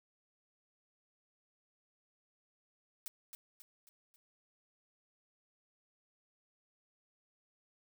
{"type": "noise with echo", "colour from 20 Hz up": "blue", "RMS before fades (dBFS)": -43, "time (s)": [3.06, 3.08], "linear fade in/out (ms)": 0, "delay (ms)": 270, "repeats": 4, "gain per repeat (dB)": -6, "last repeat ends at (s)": 4.16, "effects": []}